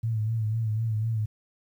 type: tone with vibrato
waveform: sine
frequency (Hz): 110.7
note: A2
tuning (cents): +11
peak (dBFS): -24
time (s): 0.03-1.26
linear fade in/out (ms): 10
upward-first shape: sine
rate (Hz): 4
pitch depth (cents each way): 58
effects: 10-bit